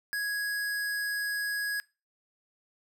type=tone; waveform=square; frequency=1663 Hz; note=G#6; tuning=2 cents sharp; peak=-30 dBFS; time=0.13-1.8 s; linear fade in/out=0 ms; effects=noise-tail reverb RT60 0.3 s tail -23 dB re dry